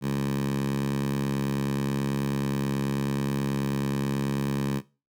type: tone with high-pass filter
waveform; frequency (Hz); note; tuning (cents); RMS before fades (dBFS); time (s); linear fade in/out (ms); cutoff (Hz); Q
10% pulse; 69.3; C#2; 0; -27; 0.01-4.82; 50; 160; 3.9
effects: noise-tail reverb RT60 0.3 s tail -18 dB re dry